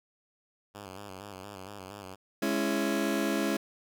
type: tone with vibrato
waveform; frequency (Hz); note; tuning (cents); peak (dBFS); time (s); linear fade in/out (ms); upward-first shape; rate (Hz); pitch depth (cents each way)
5% pulse; 98; G2; 0; -31; 0.74-2.16; 20; square; 4.3; 73
type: chord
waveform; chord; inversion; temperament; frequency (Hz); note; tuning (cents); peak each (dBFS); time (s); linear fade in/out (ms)
30% pulse; C# minor; second; just; 207.9 / 277.2 / 332.6; G#3 / C#4 / E4; +2 / 0 / +16; -29; 2.42-3.57; 5
effects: none